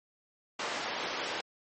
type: band-pass noise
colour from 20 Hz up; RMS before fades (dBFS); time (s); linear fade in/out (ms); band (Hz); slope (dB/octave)
pink; -36; 0.59-1.41; 5; 430 to 4900; 12
effects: MP3 32 kbps